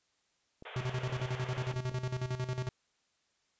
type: clicks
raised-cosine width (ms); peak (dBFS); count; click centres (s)
2; -35; 12; 0.624 / 0.812 / 0.894 / 1.096 / 1.161 / 1.198 / 1.421 / 1.57 / 1.612 / 1.739 / 1.788 / 1.916
type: band-pass noise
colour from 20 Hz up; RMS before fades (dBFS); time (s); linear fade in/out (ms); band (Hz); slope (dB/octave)
pink; -46; 0.65-1.73; 5; 410 to 3500; 96
type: tone with tremolo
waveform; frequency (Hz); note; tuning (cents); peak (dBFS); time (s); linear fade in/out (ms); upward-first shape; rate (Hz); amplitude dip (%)
square; 127; B2; +49; -32; 0.76-2.69; 2; square; 11; 70
effects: white hiss -75 dBFS RMS until 3.59 s + resampled to 16000 Hz